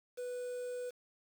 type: tone with quantisation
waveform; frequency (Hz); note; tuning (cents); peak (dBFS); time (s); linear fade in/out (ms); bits
triangle; 493.9; B4; 0; -36; 0.17-0.91; 20; 9
effects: none